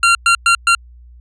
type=tone bursts at uneven times; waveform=25% pulse; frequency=1380 Hz; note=F6; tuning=21 cents flat; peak=-5 dBFS; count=4; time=0.03-0.15 / 0.26-0.35 / 0.46-0.55 / 0.67-0.75 s; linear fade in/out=2 ms; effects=added 60 Hz sine -38 dBFS peak until 1.2 s + resampled to 22050 Hz